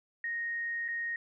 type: tone with dropouts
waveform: sine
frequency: 1864.7 Hz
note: A#6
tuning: in tune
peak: -32 dBFS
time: 0.24-1.16 s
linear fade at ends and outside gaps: 2 ms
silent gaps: 0.881-0.885 s
effects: none